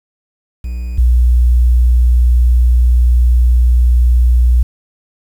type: tone pair in turn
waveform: triangle / sine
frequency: 60.6 / 60.6 Hz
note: B1 / B1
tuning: -32 / -32 cents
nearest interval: unison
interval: 0 cents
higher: neither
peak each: -16 / -6 dBFS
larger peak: second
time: 0.64-0.98 / 0.98-4.63 s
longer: second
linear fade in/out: 5 ms
effects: 7-bit